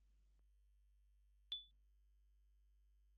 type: tone with exponential decay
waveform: sine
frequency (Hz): 3474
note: A7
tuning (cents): -23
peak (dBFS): -38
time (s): 1.52-1.71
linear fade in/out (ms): 0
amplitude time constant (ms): 41
effects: added 50 Hz sine -70 dBFS peak until 3.17 s + Opus 32 kbps